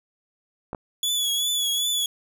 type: clicks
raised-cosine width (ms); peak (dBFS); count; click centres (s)
1; -18; 2; 0.731 / 0.748
type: tone with vibrato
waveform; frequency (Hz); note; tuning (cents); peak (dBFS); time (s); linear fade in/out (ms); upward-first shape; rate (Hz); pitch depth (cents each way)
sawtooth; 3404; G#7; +42; -19; 1.03-2.06; 2; triangle; 2.6; 53
effects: none